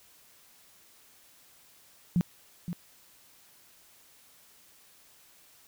sine tone with echo, 174.61 Hz, F3, in tune, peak -21 dBFS, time 2.16-2.21 s, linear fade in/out 0 ms, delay 520 ms, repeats 1, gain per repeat -10 dB, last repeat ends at 2.73 s, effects white hiss -59 dBFS RMS until 5.67 s

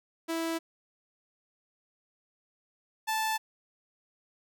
sawtooth tone pair in turn, 328.8 / 877.8 Hz, E4 / A5, -4 / -4 cents, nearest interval octave + perfect fourth, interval 1700 cents, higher second, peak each -26 / -24 dBFS, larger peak second, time 0.28-0.59 / 3.07-3.38 s, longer neither, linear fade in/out 20 ms, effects none

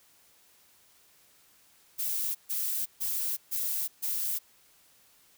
violet noise bursts, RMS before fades -31 dBFS, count 5, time 1.98-4.39 s, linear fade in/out 20 ms, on 370 ms, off 140 ms, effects white hiss -62 dBFS RMS until 5.37 s

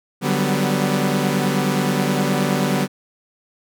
sawtooth chord, G major seventh, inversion second, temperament equal with one note detuned, 146.83 / 186.5 / 196 / 246.9 Hz, D3 / F#3 / G3 / B3, 0 / +14 / 0 / 0 cents, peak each -19 dBFS, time 0.21-2.88 s, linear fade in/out 50 ms, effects none

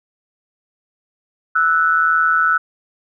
sine tone pair together, 1318.5 / 1480 Hz, E6 / F#6, 0 / 0 cents, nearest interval major second, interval 200 cents, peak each -15 dBFS, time 1.55-2.58 s, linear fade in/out 10 ms, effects none

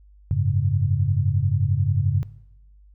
sine chord, F# suspended second, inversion none, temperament equal, 92.5 / 103.83 / 138.59 Hz, F#2 / G#2 / C#3, 0 / 0 / 0 cents, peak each -23 dBFS, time 0.31-2.23 s, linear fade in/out 0 ms, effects noise-tail reverb RT60 0.9 s tail -19 dB re dry + added 50 Hz sine -48 dBFS peak until 2.94 s

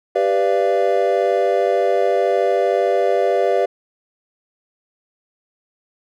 triangle chord, G dominant seventh, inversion none, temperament equal with one note detuned, 392 / 493.9 / 587.3 / 686.5 Hz, G4 / B4 / D5 / F5, 0 / 0 / 0 / -30 cents, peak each -18 dBFS, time 0.15-3.66 s, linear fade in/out 10 ms, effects none

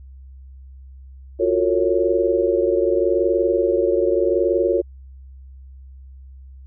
sine chord, Gb major seventh, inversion third, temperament equal with one note detuned, 349.2 / 370 / 455.3 / 554.4 Hz, F4 / Gb4 / Bb4 / Db5, 0 / 0 / -41 / 0 cents, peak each -21 dBFS, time 1.39-4.82 s, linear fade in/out 20 ms, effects added 66 Hz sine -38 dBFS peak until 6.66 s

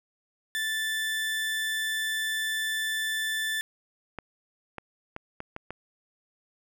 30% pulse tone, 1760 Hz, A6, in tune, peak -25 dBFS, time 0.55-3.61 s, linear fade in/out 0 ms
clicks, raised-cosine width 0.5 ms, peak -21 dBFS, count 6, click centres 4.187 / 4.783 / 5.164 / 5.404 / 5.564 / 5.706 s
effects none

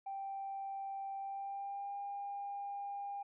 triangle tone with pitch glide, 784 to 803.7 Hz, G5 to G5, 0 to +43 cents, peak -36 dBFS, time 0.06-3.23 s, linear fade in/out 10 ms, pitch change +43 cents, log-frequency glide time 1.18-1.96 s, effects tanh soft clip ceiling -37 dBFS + resampled to 8000 Hz

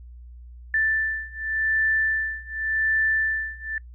sine beating tone pair, 1765 / 1765.88 Hz, A6 / A6, +5 / +6 cents, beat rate 0.88 Hz, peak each -25 / -24 dBFS, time 0.74-3.78 s, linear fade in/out 2 ms, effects noise-tail reverb RT60 0.1 s tail -24 dB re dry + added 60 Hz sine -40 dBFS peak until 3.94 s

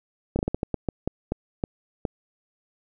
slowing click train, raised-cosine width 2 ms, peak -11 dBFS, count 12, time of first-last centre 0.36-2.052 s, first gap 30 ms, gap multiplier 1.3, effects none

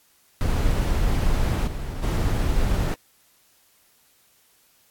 brown noise with level steps, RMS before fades -21 / -30 / -21 dBFS, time 0.41-2.94 s, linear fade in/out 0 ms, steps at 1.66 / 2.02 s, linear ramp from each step 20 ms, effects white hiss -60 dBFS RMS until 4.9 s + AAC 64 kbps

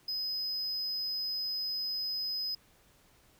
triangle tone, 5040 Hz, D#8, 21 cents sharp, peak -31 dBFS, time 0.08-2.55 s, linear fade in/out 5 ms, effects pink hiss -64 dBFS RMS until 3.39 s

